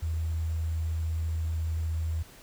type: tone with sample-and-hold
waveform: sine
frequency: 80.8 Hz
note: E2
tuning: 34 cents flat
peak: -27 dBFS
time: 0.02-2.23 s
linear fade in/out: 10 ms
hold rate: 7350 Hz
effects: pink hiss -52 dBFS RMS until 2.42 s